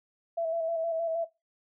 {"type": "tone with vibrato", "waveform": "sine", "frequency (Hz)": 660, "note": "E5", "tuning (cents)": 2, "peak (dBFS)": -27, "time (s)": [0.37, 1.25], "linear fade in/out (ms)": 10, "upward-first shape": "square", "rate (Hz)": 6.4, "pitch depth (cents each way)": 27, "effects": ["noise-tail reverb RT60 0.2 s tail -18 dB re dry"]}